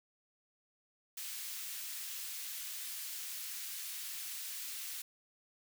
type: high-pass noise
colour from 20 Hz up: white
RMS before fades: -43 dBFS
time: 1.17-5.02 s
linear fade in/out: 5 ms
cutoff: 2000 Hz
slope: 12 dB/octave
effects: none